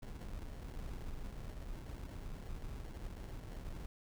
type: noise with sample-and-hold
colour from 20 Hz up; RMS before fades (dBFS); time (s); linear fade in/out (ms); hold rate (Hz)
brown; -45; 0.02-3.86; 5; 1225
effects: none